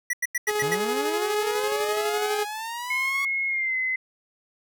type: tone bursts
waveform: square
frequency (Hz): 1949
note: B6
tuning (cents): -23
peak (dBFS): -23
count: 6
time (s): 0.1-0.748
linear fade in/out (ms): 5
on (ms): 33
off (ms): 90
type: tone with tremolo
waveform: sawtooth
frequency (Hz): 420.4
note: G#4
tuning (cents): +21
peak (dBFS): -19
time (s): 0.47-2.45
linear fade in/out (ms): 20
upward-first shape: square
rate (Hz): 12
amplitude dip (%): 30
type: linear sweep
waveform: sawtooth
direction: up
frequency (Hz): 134.2 to 1132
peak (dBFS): -27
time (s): 0.62-3.25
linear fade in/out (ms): 2
type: tone with pitch glide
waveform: sine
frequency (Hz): 2165 to 2043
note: C#7 to C7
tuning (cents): -41 to -42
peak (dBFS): -23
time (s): 2.9-3.96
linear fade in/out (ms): 5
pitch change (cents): -101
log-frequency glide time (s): 3.48-3.76
effects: none

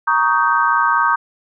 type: chord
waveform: sine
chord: Eb dominant seventh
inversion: second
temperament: just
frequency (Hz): 933.4 / 1120.1 / 1244.5 / 1555.6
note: Bb5 / Db6 / Eb6 / G6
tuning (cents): +2 / +18 / 0 / -14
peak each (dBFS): -18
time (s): 0.07-1.16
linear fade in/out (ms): 10
effects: none

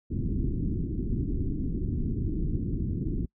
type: low-pass noise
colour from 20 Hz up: pink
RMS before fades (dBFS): -29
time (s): 0.1-3.26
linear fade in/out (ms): 10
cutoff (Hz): 350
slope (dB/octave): 48
effects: noise-tail reverb RT60 0.1 s tail -26 dB re dry

